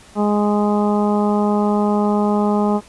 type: harmonic tone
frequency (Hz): 207.5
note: G#3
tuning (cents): -1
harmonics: 1 / 2 / 3 / 4 / 5 / 6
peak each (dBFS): -16 / -21 / -25 / -23 / -28 / -30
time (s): 0.15-2.81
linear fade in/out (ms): 50
effects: pink hiss -45 dBFS RMS until 2.88 s + resampled to 24000 Hz